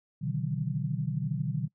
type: tone cluster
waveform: sine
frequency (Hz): 124.3 / 146 / 158.5 / 188.4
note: B2 / D3 / D#3 / F#3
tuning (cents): +12 / -10 / +32 / +32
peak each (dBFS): -34 / -32 / -34 / -36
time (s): 0.21-1.68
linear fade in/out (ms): 20
effects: noise-tail reverb RT60 0.1 s tail -22 dB re dry